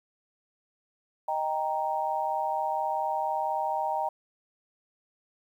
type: chord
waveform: sine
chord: Eb major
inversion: none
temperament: equal with one note detuned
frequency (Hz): 622.3 / 788.1 / 932.3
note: Eb5 / G5 / Bb5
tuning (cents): 0 / +9 / 0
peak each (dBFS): -33 / -30 / -30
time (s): 1.28-4.09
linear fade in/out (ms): 5
effects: 10-bit